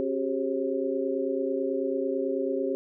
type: tone cluster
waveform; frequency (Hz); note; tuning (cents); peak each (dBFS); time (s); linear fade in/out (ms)
sine; 270.3 / 377.9 / 407 / 540; C#4 / F#4 / G#4 / C#5; -44 / +37 / -35 / -45; -31; 0-2.75; 0
effects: none